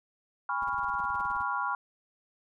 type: chord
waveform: sine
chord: C# dominant seventh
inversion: second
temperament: equal with one note detuned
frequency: 817.8 / 987.8 / 1108.7 / 1396.9 Hz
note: G#5 / B5 / C#6 / E#6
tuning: -27 / 0 / 0 / 0 cents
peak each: -36 / -33 / -34 / -33 dBFS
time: 0.49-1.75 s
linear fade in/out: 2 ms
type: noise bursts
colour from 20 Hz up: brown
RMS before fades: -47 dBFS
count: 16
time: 0.62-1.423 s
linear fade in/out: 2 ms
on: 23 ms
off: 29 ms
effects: none